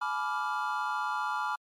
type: chord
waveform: triangle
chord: G# diminished seventh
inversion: none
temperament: equal with one note detuned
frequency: 852 / 987.8 / 1174.7 / 1396.9 Hz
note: G#5 / B5 / D6 / F6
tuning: +44 / 0 / 0 / 0 cents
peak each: -33 dBFS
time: 0.01-1.56 s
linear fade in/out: 10 ms
effects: MP3 64 kbps